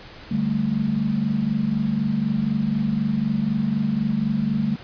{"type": "chord", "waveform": "sine", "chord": "D suspended fourth", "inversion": "none", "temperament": "equal", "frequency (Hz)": [146.83, 196, 220], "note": ["D3", "G3", "A3"], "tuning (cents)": [0, 0, 0], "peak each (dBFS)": [-27, -24, -22], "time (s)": [0.31, 4.76], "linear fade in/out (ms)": 5, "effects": ["pink hiss -42 dBFS RMS until 4.83 s", "resampled to 11025 Hz"]}